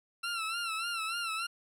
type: tone with vibrato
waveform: 20% pulse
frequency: 1352 Hz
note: E6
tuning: 43 cents sharp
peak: -28 dBFS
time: 0.23-1.47 s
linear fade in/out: 10 ms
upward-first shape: sine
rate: 3.4 Hz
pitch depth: 74 cents each way
effects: low-pass 12000 Hz 12 dB/octave